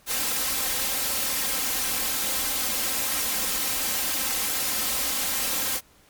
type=noise with comb filter; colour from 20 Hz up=white; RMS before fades=-26 dBFS; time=0.06-5.81 s; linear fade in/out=50 ms; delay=3.8 ms; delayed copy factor=+0.7; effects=pink hiss -57 dBFS RMS until 6.09 s + MP3 96 kbps